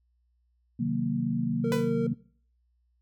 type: chord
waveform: sine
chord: C half-diminished seventh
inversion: none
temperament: equal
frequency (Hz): 130.81 / 155.56 / 185 / 233.1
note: C3 / Eb3 / Gb3 / Bb3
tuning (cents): 0 / 0 / 0 / 0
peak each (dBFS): -33 / -33 / -32 / -28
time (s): 0.79-2.14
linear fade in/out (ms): 10
type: tone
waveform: triangle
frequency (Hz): 459.4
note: A#4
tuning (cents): -25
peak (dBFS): -26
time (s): 1.64-2.07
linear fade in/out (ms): 5
type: tone with exponential decay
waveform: sawtooth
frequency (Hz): 498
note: B4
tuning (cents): +14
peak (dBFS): -22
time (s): 1.72-1.97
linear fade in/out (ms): 0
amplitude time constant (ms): 54
effects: noise-tail reverb RT60 0.5 s tail -21 dB re dry + added 60 Hz sine -67 dBFS peak until 3.01 s